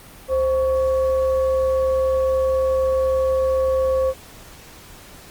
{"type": "tone with frequency modulation", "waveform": "sine", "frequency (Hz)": 525, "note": "C5", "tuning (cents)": 6, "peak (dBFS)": -16, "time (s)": [0.28, 4.14], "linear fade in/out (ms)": 50, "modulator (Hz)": 594, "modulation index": 0.39, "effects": ["pink hiss -43 dBFS RMS until 5.3 s", "Opus 32 kbps"]}